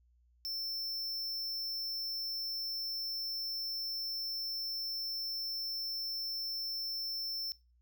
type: tone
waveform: square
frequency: 5350 Hz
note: E8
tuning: 25 cents sharp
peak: -36 dBFS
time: 0.45-7.52 s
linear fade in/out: 0 ms
effects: noise-tail reverb RT60 0.3 s tail -20 dB re dry + added 60 Hz sine -65 dBFS peak until 7.81 s